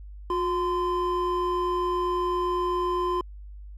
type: tone pair together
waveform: triangle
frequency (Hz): 359 / 1029.3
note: F4 / C6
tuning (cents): +48 / -29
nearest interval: octave + tritone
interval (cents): 1823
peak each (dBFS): -24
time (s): 0.3-3.21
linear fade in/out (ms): 2
effects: tanh soft clip ceiling -14 dBFS + added 50 Hz sine -39 dBFS peak until 3.77 s